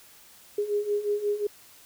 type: beating tone pair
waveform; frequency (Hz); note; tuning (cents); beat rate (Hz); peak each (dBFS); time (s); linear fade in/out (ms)
sine; 409.3 / 414.9; G#4 / G#4; -25 / -2; 5.6; -30 / -26; 0.58-1.47; 5
effects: white hiss -53 dBFS RMS until 1.85 s